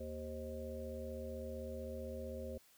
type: harmonic tone with a mistuned harmonic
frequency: 77.78 Hz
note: D#2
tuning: in tune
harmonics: 1 / 3 / 5 / 7 / 8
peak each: -47 / -49 / -51 / -46 / -52 dBFS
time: 0-2.58 s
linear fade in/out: 5 ms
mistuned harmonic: 7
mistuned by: -58 cents
effects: white hiss -67 dBFS RMS until 2.77 s